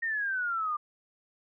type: exponential sweep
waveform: sine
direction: down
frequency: 1864.7 to 1188 Hz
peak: -28 dBFS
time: 0.02-0.77 s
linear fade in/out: 10 ms
effects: none